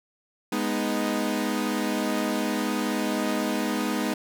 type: chord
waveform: sawtooth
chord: G# minor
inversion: none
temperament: equal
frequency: 207.7 / 246.9 / 311.1 Hz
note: G#3 / B3 / D#4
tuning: 0 / 0 / 0 cents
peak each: -25 dBFS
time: 0.52-4.14 s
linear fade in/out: 5 ms
effects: none